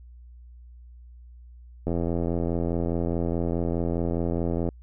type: click train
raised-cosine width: 2 ms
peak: -14 dBFS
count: 240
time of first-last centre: 1.87-4.688 s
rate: 84.8 Hz
effects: added 60 Hz sine -44 dBFS peak until 4.82 s